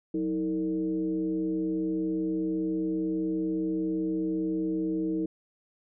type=tone with frequency modulation; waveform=sine; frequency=318.9 Hz; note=D#4; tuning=43 cents sharp; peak=-26 dBFS; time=0.14-5.26 s; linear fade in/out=5 ms; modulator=135 Hz; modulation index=0.69; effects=none